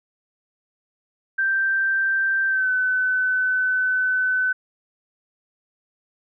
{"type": "tone with pitch glide", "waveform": "sine", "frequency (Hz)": [1568, 1511.1], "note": ["G6", "F#6"], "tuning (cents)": [0, 36], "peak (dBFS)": -18, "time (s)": [1.38, 4.53], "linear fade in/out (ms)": 10, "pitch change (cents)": -64, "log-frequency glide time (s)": [2.47, 2.7], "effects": []}